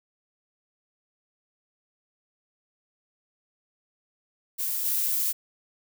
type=noise with level steps; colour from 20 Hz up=violet; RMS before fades=-29 / -26 dBFS; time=4.58-5.33 s; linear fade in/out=20 ms; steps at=4.84 s; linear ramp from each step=20 ms; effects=none